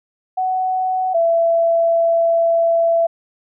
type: tone pair in turn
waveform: sine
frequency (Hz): 746 / 669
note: F#5 / E5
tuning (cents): +14 / +25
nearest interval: major second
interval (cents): 189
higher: first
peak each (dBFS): -16 / -12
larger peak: second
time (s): 0.37-1.14 / 1.14-3.07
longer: second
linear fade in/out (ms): 10
effects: none